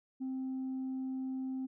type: tone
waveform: sine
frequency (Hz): 261.9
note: C4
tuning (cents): +2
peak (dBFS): -33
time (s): 0.2-1.67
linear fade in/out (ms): 20
effects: tanh soft clip ceiling -33 dBFS